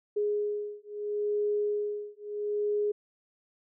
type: beating tone pair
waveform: sine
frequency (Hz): 415.3 / 416.05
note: G#4 / G#4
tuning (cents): 0 / +3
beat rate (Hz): 0.75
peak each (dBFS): -31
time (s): 0.16-2.92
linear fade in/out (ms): 10
effects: none